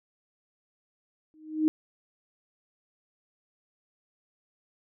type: tone with exponential growth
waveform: sine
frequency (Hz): 311.1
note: D#4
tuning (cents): 0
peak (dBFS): -17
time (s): 1.34-1.68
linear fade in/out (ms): 0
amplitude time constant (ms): 73
effects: none